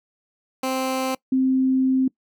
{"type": "tone pair in turn", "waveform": ["15% pulse", "sine"], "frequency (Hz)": [261.6, 261.6], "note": ["C4", "C4"], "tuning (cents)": [0, 0], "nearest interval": "unison", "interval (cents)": 0, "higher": "neither", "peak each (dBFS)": -16, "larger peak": "neither", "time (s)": [[0.63, 1.15], [1.32, 2.08]], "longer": "second", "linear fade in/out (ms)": 5, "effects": ["noise-tail reverb RT60 0.1 s tail -23 dB re dry"]}